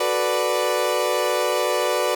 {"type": "chord", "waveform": "30% pulse", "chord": "B minor seventh", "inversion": "second", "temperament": "equal", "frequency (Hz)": [370, 440, 493.9, 587.3], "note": ["F#4", "A4", "B4", "D5"], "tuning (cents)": [0, 0, 0, 0], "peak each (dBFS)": [-24, -26, -21, -21], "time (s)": [0, 2.15], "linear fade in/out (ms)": 5, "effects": []}